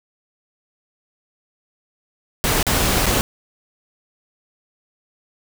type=noise with dropouts; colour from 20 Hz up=pink; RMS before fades=-18 dBFS; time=2.44-3.21 s; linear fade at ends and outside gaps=0 ms; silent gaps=2.628-2.667 / 3.059-3.065 s; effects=none